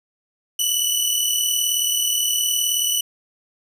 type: tone pair together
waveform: 15% pulse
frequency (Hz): 2951 / 2990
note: F#7 / F#7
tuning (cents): -5 / +17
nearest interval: unison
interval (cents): 22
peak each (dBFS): -14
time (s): 0.59-3.01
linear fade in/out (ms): 5
effects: none